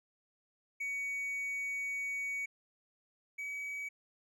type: tone pair in turn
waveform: triangle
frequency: 2250 / 2272 Hz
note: C#7 / C#7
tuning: +25 / +42 cents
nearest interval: unison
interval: 17 cents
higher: second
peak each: -33 / -36 dBFS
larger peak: first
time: 0.8-2.46 / 3.38-3.89 s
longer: first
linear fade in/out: 10 ms
effects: none